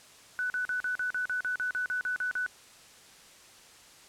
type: tone bursts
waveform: sine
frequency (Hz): 1491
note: F#6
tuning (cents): +13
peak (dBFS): -28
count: 14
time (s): 0.39-2.463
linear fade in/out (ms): 0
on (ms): 110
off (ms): 41
effects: white hiss -54 dBFS RMS until 4.08 s + low-pass 9000 Hz 12 dB/octave